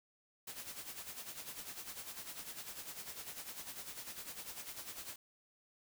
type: noise with tremolo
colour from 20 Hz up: white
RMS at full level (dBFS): -45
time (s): 0.47-5.16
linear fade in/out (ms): 5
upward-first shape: sine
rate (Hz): 10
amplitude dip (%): 65
effects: none